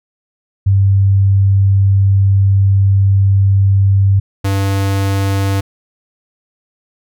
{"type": "tone pair in turn", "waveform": ["sine", "square"], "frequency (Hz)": [98, 98], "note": ["G2", "G2"], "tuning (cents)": [0, 0], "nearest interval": "unison", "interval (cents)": 0, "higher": "neither", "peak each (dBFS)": [-7, -13], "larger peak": "first", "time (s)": [[0.66, 4.2], [4.44, 5.61]], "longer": "first", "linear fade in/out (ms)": 10, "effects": []}